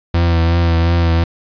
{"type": "tone with vibrato", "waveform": "40% pulse", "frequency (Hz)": 84.2, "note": "E2", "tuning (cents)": 37, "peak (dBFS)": -10, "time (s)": [0.14, 1.24], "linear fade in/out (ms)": 5, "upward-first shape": "triangle", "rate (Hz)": 2.8, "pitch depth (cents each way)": 34, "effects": ["resampled to 11025 Hz", "7-bit"]}